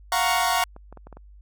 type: chord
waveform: sawtooth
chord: Gb major seventh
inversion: third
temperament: equal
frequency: 698.5 / 740 / 932.3 / 1108.7 Hz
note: F5 / Gb5 / Bb5 / Db6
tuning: 0 / 0 / 0 / 0 cents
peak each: -22 dBFS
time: 0.12-0.64 s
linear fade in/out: 2 ms
type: clicks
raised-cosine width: 1 ms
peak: -29 dBFS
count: 6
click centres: 0.764 / 0.926 / 0.973 / 1.07 / 1.127 / 1.17 s
effects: added 50 Hz sine -45 dBFS peak until 1.41 s